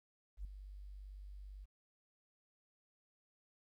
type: tone with ADSR envelope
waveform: sine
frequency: 48.96 Hz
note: G1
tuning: 1 cent flat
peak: -39 dBFS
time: 0.37-1.66 s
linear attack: 77 ms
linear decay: 5 ms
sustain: -9 dB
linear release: 26 ms
effects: 13-bit